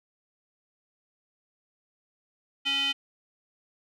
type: tone with band-pass filter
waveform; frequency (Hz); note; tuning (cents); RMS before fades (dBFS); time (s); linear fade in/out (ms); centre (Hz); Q
square; 277.2; C#4; 0; -27; 2.65-2.93; 20; 2900; 9.9
effects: none